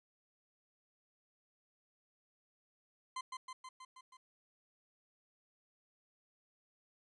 40% pulse tone with echo, 1034 Hz, C6, 21 cents flat, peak -38 dBFS, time 3.16-3.21 s, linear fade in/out 5 ms, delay 160 ms, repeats 6, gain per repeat -3 dB, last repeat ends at 4.17 s, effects resampled to 22050 Hz + 13-bit

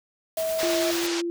white noise with tremolo, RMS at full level -34 dBFS, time 0.37-1.07 s, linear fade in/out 2 ms, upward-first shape sine, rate 9.2 Hz, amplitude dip 30%
sine tone, 645 Hz, E5, 38 cents flat, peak -24 dBFS, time 0.37-0.91 s, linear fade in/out 5 ms
white band-pass noise, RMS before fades -31 dBFS, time 0.58-1.22 s, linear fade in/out 20 ms, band 390 to 6200 Hz, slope 24 dB/octave
sine tone with vibrato, 340.9 Hz, F4, 42 cents flat, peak -25 dBFS, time 0.63-1.3 s, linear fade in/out 0 ms, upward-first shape sine, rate 5.2 Hz, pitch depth 10 cents each way
effects none

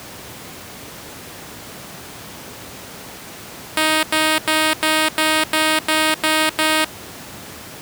5% pulse tone bursts, 312.6 Hz, D#4, 8 cents sharp, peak -3 dBFS, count 9, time 3.77-6.846 s, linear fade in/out 2 ms, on 260 ms, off 92 ms, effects pink hiss -35 dBFS RMS until 7.81 s + high-pass 100 Hz 12 dB/octave

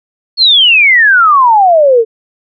sine exponential sweep, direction down, 4398 to 435.2 Hz, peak -3 dBFS, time 0.37-2.05 s, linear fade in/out 50 ms, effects none

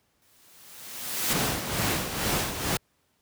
white noise with exponential growth, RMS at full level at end -25 dBFS, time 0.22-1.33 s, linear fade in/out 1 ms, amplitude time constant 240 ms
pink noise with tremolo, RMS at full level -25 dBFS, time 1.3-2.77 s, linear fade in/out 2 ms, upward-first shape sine, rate 2.2 Hz, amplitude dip 60%
effects pink hiss -70 dBFS RMS until 3.21 s + high-pass 60 Hz 12 dB/octave

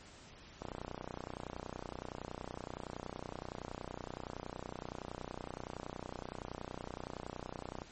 click train, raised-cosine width 1 ms, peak -27 dBFS, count 222, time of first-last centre 0.62-7.819 s, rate 30.7 Hz, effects pink hiss -56 dBFS RMS until 7.91 s + MP3 32 kbps

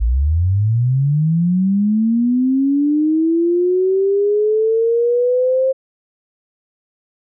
sine linear sweep, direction up, 52.2 to 532 Hz, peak -12 dBFS, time 0-5.73 s, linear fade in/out 20 ms, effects none

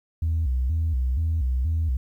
sine tone with vibrato, 71.8 Hz, D2, 39 cents flat, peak -19 dBFS, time 0.22-1.97 s, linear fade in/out 5 ms, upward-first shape square, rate 2.1 Hz, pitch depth 210 cents each way, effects tanh soft clip ceiling -18 dBFS + 10-bit

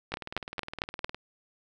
two click trains, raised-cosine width 0.3 ms, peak -21 / -12 dBFS, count 21 / 5, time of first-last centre 0.12-1.146 / 0.14-1.045 s, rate 19.5 / 4.42 Hz, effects none

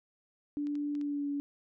sine tone with pitch glide, 291.4 to 285.2 Hz, D4 to C#4, -13 to +49 cents, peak -31 dBFS, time 0.57-1.4 s, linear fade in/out 0 ms, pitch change -38 cents, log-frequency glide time 0.96-1.29 s
clicks, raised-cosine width 0.2 ms, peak -37 dBFS, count 4, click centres 0.67 / 0.754 / 0.952 / 1.013 s
effects none

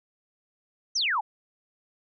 sine exponential sweep, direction down, 6410 to 777 Hz, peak -23 dBFS, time 0.95-1.21 s, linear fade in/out 10 ms, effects none

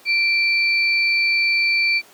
sine tone pair together, 2349 / 4522 Hz, D7 / C#8, 0 / +34 cents, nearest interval major seventh, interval 1134 cents, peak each -16 / -23 dBFS, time 0.05-2.02 s, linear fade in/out 50 ms, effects pink hiss -48 dBFS RMS until 2.13 s + high-pass 300 Hz 12 dB/octave

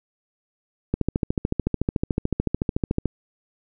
click train, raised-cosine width 3 ms, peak -8 dBFS, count 30, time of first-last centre 0.94-3.057 s, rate 13.7 Hz, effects none

